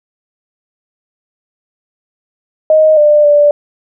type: tone with pitch steps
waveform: sine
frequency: 624 / 596 / 586 Hz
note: D#5 / D5 / D5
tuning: +5 / +25 / -4 cents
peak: -4 dBFS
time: 2.7-3.51 s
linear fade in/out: 2 ms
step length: 270 ms
effects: none